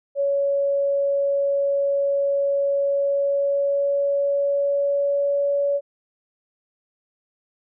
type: tone with pitch glide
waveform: sine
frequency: 560 to 566.2 Hz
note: C#5 to C#5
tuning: +18 to +37 cents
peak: -18 dBFS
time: 0.15-5.81 s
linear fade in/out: 50 ms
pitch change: +19 cents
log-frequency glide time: 2.85-5.49 s
effects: none